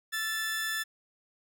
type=tone pair together; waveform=sawtooth; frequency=1334.2 / 1752 Hz; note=E6 / A6; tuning=+20 / -8 cents; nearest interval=perfect fourth; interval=472 cents; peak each=-38 / -27 dBFS; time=0.12-0.84 s; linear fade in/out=20 ms; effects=none